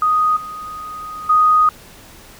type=tone with level steps; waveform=sine; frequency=1244.5 Hz; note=D#6; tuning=in tune; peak=-12 / -27 / -9 dBFS; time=0.02-1.69 s; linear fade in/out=2 ms; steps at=0.36 / 1.29 s; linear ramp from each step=10 ms; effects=pink hiss -42 dBFS RMS until 2.39 s